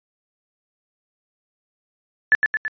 sine tone with echo, 1736 Hz, A6, 24 cents flat, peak -10 dBFS, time 2.32-2.35 s, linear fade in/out 0 ms, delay 110 ms, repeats 3, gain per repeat -4 dB, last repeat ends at 2.68 s, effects resampled to 11025 Hz

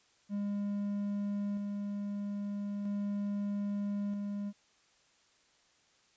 triangle tone with tremolo, 203.1 Hz, G#3, 38 cents flat, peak -30 dBFS, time 0.29-4.53 s, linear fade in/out 50 ms, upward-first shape square, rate 0.39 Hz, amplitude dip 25%, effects white hiss -68 dBFS RMS until 6.16 s + resampled to 16000 Hz

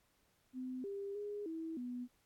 sine tone with pitch steps, 255.8 / 398.5 / 412.4 / 324.4 / 246.3 Hz, C4 / G4 / G#4 / E4 / B3, -39 / +28 / -12 / -28 / -5 cents, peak -40 dBFS, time 0.53-2.08 s, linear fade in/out 50 ms, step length 310 ms, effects pink hiss -75 dBFS RMS until 2.25 s + AAC 64 kbps

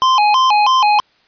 square tone with vibrato, 932.3 Hz, A#5, in tune, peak -10 dBFS, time 0.02-1 s, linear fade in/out 0 ms, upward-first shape square, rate 3.1 Hz, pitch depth 190 cents each way, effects white hiss -55 dBFS RMS until 1.27 s + resampled to 11025 Hz

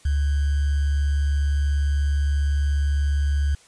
sine tone with sample-and-hold, 71.5 Hz, D2, 46 cents flat, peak -18 dBFS, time 0.05-3.55 s, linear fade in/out 5 ms, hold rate 1575 Hz, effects white hiss -53 dBFS RMS until 3.67 s + resampled to 22050 Hz

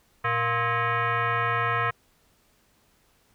sine tone with frequency modulation, 116.2 Hz, A#2, 5 cents flat, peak -22 dBFS, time 0.24-1.91 s, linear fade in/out 10 ms, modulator 587 Hz, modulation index 3.2, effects pink hiss -64 dBFS RMS until 3.34 s

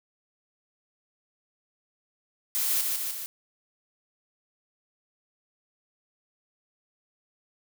blue noise with echo, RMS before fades -27 dBFS, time 2.55-2.81 s, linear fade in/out 0 ms, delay 150 ms, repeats 3, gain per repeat -3 dB, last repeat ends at 3.26 s, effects none

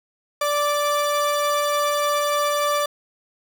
45% pulse tone pair together, 584.3 / 1172 Hz, D5 / D6, -9 / -4 cents, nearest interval octave, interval 1205 cents, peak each -22 dBFS, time 0.41-2.86 s, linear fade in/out 5 ms, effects none

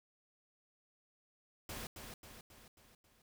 pink noise with echo, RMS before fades -45 dBFS, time 1.69-1.87 s, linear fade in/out 2 ms, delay 270 ms, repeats 5, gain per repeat -5 dB, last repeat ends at 3.22 s, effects none

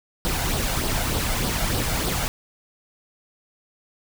pink noise with flanger, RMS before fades -24 dBFS, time 0.25-2.28 s, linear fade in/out 0 ms, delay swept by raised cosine 0.21 to 1.41 ms, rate 3.3 Hz, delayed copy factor +0.5, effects none

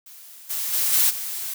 blue noise with level steps, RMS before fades -44 / -27 / -22 / -18 / -30 dBFS, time 0.06-1.54 s, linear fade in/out 5 ms, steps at 0.49 / 0.72 / 0.92 / 1.09 s, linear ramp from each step 20 ms, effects none

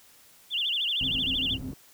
sine tone with vibrato, 3136 Hz, G7, in tune, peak -25 dBFS, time 0.5-1.58 s, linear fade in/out 50 ms, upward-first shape sine, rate 13 Hz, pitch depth 220 cents each way
white low-pass noise, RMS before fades -38 dBFS, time 1.01-1.74 s, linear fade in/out 2 ms, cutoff 160 Hz, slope 12 dB/octave
sine tone bursts, 261.6 Hz, C4, in tune, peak -35 dBFS, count 6, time 1.01-1.72 s, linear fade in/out 20 ms, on 100 ms, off 22 ms
effects white hiss -56 dBFS RMS until 1.93 s

